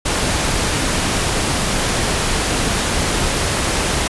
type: noise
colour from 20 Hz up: pink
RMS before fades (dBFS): -18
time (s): 0.05-4.08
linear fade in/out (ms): 10
effects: resampled to 24000 Hz